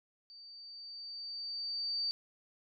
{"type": "tone with level ramp", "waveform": "sine", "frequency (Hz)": 4615, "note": "D8", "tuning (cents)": -31, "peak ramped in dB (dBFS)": [-51, -31], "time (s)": [0.3, 2.11], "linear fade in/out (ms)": 0, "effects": []}